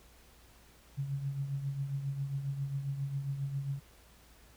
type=tone with tremolo; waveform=sine; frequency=138.59 Hz; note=C#3; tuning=in tune; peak=-30 dBFS; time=0.97-3.8 s; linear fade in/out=20 ms; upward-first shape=triangle; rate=7.4 Hz; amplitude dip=65%; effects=added 59 Hz sine -61 dBFS peak until 4.56 s + pink hiss -61 dBFS RMS until 4.56 s